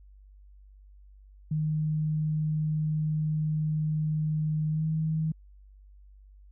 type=tone with pitch glide; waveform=sine; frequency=154.3 to 157.91 Hz; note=D#3 to D#3; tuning=-14 to +26 cents; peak=-25 dBFS; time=1.51-5.32 s; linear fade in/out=5 ms; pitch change=+40 cents; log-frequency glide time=4.7-4.85 s; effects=added 49 Hz sine -50 dBFS peak until 6.51 s